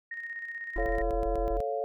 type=tone with tremolo; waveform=sine; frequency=1858 Hz; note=A#6; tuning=6 cents flat; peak=-34 dBFS; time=0.11-1.02 s; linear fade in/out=5 ms; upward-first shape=square; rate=16 Hz; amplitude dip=45%
type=tone bursts; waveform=sine; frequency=42.18 Hz; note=E1; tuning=41 cents sharp; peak=-29 dBFS; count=7; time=0.76-1.604 s; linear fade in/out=0 ms; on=100 ms; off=24 ms
type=harmonic tone; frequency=338.7 Hz; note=E4; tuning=47 cents sharp; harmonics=1 / 2 / 3 / 4 / 5; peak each=-36 / -48 / -46 / -53 / -59 dBFS; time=0.76-1.57 s; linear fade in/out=0 ms
type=chord; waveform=sine; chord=A augmented; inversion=none; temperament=equal; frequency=440 / 554.4 / 698.5 Hz; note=A4 / C#5 / E#5; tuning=0 / 0 / 0 cents; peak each=-33 dBFS; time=0.78-1.84 s; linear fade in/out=0 ms
effects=none